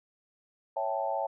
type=chord; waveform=sine; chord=A dominant seventh; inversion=first; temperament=equal; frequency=554.4 / 659.3 / 784 / 880 Hz; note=C#5 / E5 / G5 / A5; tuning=0 / 0 / 0 / 0 cents; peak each=-34 dBFS; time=0.76-1.27 s; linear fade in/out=10 ms; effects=none